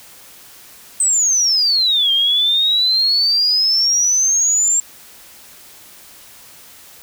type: exponential two-way sweep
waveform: sine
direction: down then up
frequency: 8280 to 3173 to 7450 Hz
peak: -12 dBFS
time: 1-4.8 s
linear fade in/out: 2 ms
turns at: 2.12 s
effects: white hiss -42 dBFS RMS until 7.02 s